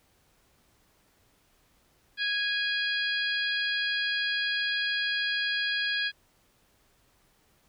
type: harmonic tone with a mistuned harmonic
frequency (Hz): 827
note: G#5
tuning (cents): -8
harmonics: 2 / 3 / 4 / 5 / 6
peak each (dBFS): -29 / -35 / -32 / -38 / -37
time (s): 2.17-6.12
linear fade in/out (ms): 50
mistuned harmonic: 6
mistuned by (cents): -52
effects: pink hiss -66 dBFS RMS until 7.68 s